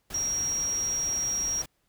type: tone in noise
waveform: sine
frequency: 5650 Hz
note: F8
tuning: 19 cents sharp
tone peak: -26 dBFS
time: 0.14-1.62 s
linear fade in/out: 5 ms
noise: pink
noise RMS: -41 dBFS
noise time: 0.1-1.66 s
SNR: +12 dB
effects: pink hiss -73 dBFS RMS until 1.88 s